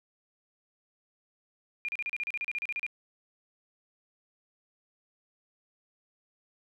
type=tone bursts; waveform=sine; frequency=2412 Hz; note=D7; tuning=46 cents sharp; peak=-30 dBFS; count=15; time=1.85-2.865 s; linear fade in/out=0 ms; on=35 ms; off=35 ms; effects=none